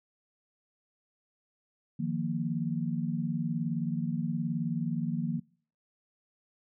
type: chord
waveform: sine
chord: Eb suspended second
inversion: none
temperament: equal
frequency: 155.56 / 174.61 / 233.1 Hz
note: Eb3 / F3 / Bb3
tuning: 0 / 0 / 0 cents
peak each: -33 dBFS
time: 1.99-5.4 s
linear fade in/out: 10 ms
effects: noise-tail reverb RT60 0.5 s tail -25 dB re dry